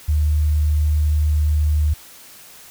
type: tone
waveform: sine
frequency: 75.6 Hz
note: D#2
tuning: 49 cents flat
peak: -14 dBFS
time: 0.08-1.94 s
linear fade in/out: 10 ms
effects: white hiss -43 dBFS RMS until 2.7 s